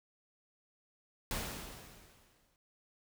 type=noise with exponential decay; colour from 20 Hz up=pink; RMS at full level=-36 dBFS; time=1.31-2.56 s; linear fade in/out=1 ms; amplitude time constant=270 ms; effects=none